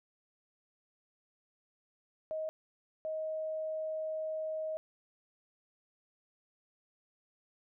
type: tone bursts at uneven times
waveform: sine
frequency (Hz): 629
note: D#5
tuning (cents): +19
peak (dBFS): -34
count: 2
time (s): 2.31-2.49 / 3.05-4.77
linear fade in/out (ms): 0
effects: none